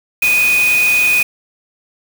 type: tone in noise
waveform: sine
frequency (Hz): 2484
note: D#7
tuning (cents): -3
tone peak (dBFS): -10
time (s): 0.22-1.23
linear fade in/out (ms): 5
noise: white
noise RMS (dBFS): -22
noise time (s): 0.22-1.23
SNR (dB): +9
effects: none